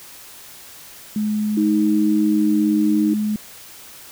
sine tone, 212.1 Hz, G#3, 37 cents sharp, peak -18 dBFS, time 1.16-3.36 s, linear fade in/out 2 ms
sine tone with pitch glide, 313.1 to 309.5 Hz, D#4 to D#4, +11 to -9 cents, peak -16 dBFS, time 1.57-3.14 s, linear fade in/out 5 ms, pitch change -20 cents, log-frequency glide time 2.21-2.55 s
effects white hiss -41 dBFS RMS until 4.11 s

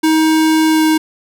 square tone with pitch glide, 316.1 to 314.1 Hz, D#4 to D#4, +27 to +16 cents, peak -10 dBFS, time 0.03-0.98 s, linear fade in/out 10 ms, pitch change -11 cents, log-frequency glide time 0.68-0.83 s, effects none

